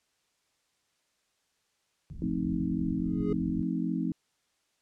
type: low-pass noise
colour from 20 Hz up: white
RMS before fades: -40 dBFS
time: 2.1-3.63 s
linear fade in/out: 0 ms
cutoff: 150 Hz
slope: 24 dB/octave
type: chord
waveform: sine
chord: F dominant seventh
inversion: none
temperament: just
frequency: 174.61 / 218.3 / 261.9 / 314.3 Hz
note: F3 / A3 / C4 / Eb4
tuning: 0 / -13 / +2 / +18 cents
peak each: -32 / -34 / -33 / -34 dBFS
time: 2.22-4.12 s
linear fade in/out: 2 ms
type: tone with exponential growth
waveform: triangle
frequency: 415.3 Hz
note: G#4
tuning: in tune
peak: -25 dBFS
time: 2.98-3.33 s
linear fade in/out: 5 ms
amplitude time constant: 76 ms
effects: white hiss -74 dBFS RMS until 4.81 s + low-pass 8000 Hz 12 dB/octave